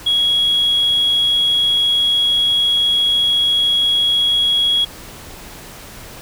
sine tone, 3322 Hz, G#7, in tune, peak -11 dBFS, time 0.06-4.85 s, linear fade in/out 10 ms, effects tanh soft clip ceiling -9 dBFS + pink hiss -36 dBFS RMS until 6.21 s

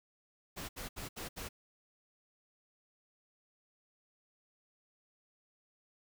pink noise bursts, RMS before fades -43 dBFS, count 5, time 0.56-1.49 s, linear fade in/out 20 ms, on 130 ms, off 70 ms, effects none

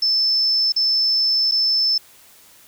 sine tone with dropouts, 5274 Hz, E8, in tune, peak -15 dBFS, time 0.02-1.98 s, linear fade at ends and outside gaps 5 ms, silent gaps 0.722-0.762 / 1.513-1.519 s, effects white hiss -49 dBFS RMS until 2.67 s

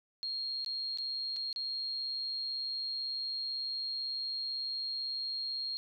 sine tone with dropouts, 4246 Hz, C8, 25 cents sharp, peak -34 dBFS, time 0.23-5.77 s, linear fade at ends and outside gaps 0 ms, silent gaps 0.647-0.662 / 0.974-0.985 / 1.362-1.366 / 1.528-1.561 s, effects none

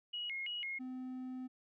sine tone with vibrato, 2501 Hz, D#7, 8 cents sharp, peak -38 dBFS, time 0.13-0.79 s, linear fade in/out 10 ms, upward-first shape square, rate 3 Hz, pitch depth 260 cents each way
triangle tone, 255.9 Hz, C4, 38 cents flat, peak -39 dBFS, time 0.79-1.48 s, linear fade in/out 20 ms
effects none

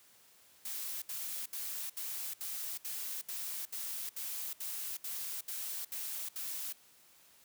blue noise bursts, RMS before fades -40 dBFS, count 14, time 0.65-6.727 s, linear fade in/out 5 ms, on 370 ms, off 69 ms, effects white hiss -63 dBFS RMS until 7.44 s + high-pass 60 Hz 12 dB/octave

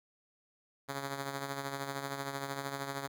5% pulse tone with tremolo, 138.59 Hz, C#3, in tune, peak -23 dBFS, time 0.88-3.08 s, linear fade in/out 20 ms, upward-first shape triangle, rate 13 Hz, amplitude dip 60%, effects none

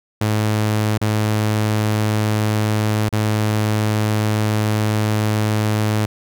sawtooth tone with dropouts, 107.1 Hz, A2, 46 cents flat, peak -12 dBFS, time 0.21-6.06 s, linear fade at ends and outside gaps 5 ms, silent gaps 0.979-1.014 / 3.091-3.126 s, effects none

